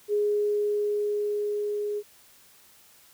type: tone with level ramp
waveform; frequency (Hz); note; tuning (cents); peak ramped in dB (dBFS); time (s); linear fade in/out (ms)
sine; 415.3; G#4; 0; -21 to -27; 0.08-2.03; 50
effects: white hiss -56 dBFS RMS until 3.13 s